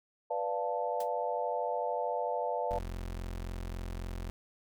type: chord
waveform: sine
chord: B half-diminished seventh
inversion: none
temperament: equal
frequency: 493.9 / 587.3 / 698.5 / 880 Hz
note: B4 / D5 / F5 / A5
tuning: 0 / 0 / 0 / 0 cents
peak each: -36 dBFS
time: 0.3-2.79 s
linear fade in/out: 10 ms
type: noise with exponential decay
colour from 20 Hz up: white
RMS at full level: -42 dBFS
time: 1-1.09 s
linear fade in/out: 5 ms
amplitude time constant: 19 ms
type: tone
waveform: 30% pulse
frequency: 43.64 Hz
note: F1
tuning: 1 cent flat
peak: -34 dBFS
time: 2.71-4.3 s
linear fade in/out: 0 ms
effects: none